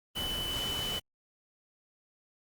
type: tone in noise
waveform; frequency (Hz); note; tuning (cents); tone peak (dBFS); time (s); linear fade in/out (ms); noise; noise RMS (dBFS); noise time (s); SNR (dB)
sine; 3002; F#7; +24; -33; 0.15-1; 20; pink; -38; 0.15-1; +2
effects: Opus 32 kbps